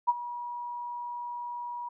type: tone with ADSR envelope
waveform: sine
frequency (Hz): 963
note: B5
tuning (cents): -44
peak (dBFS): -18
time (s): 0.07-1.89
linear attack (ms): 21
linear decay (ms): 33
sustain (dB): -16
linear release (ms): 9
effects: none